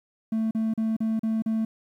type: tone bursts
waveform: triangle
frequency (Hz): 221.8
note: A3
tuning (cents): +14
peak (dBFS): -20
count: 6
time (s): 0.32-1.65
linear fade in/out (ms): 5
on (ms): 190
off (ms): 38
effects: tanh soft clip ceiling -16 dBFS + 10-bit